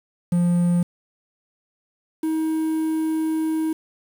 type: tone pair in turn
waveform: triangle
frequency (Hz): 174.61 / 317.1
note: F3 / D#4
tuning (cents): 0 / +33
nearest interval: minor seventh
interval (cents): 1033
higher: second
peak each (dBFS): -14 / -18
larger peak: first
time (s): 0.32-0.83 / 2.23-3.73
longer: second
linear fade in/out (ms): 5
effects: 7-bit